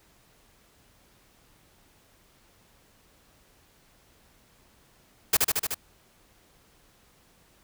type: noise with echo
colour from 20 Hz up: white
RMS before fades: -20 dBFS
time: 5.33-5.37 s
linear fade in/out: 5 ms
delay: 75 ms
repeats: 5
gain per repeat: -2 dB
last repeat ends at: 5.745 s
effects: pink hiss -61 dBFS RMS until 7.63 s